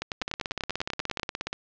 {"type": "two click trains", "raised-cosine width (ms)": 0.2, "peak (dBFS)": [-12, -12], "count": [13, 23], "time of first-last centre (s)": [[0.02, 1.196], [0.22, 1.53]], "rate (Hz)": [10.2, 16.8], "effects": ["low-pass 5000 Hz 12 dB/octave"]}